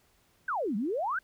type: exponential two-way sweep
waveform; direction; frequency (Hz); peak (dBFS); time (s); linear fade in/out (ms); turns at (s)
sine; down then up; 1624 to 188.9 to 1624; -28; 0.48-1.19; 5; 0.76
effects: pink hiss -67 dBFS RMS until 1.23 s